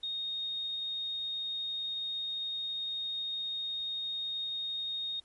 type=tone; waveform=sine; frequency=3711 Hz; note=A#7; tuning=9 cents flat; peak=-33 dBFS; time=0.03-5.2 s; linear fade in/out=5 ms; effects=pink hiss -67 dBFS RMS until 5.24 s + MP3 48 kbps